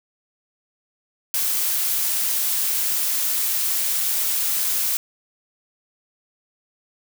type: noise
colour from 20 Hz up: blue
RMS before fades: -22 dBFS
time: 1.34-4.97 s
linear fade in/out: 0 ms
effects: none